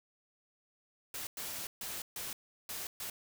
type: noise bursts at uneven times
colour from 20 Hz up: white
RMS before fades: -41 dBFS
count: 6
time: 1.14-1.27 / 1.37-1.67 / 1.81-2.02 / 2.16-2.33 / 2.69-2.87 / 3-3.1 s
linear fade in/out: 2 ms
effects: none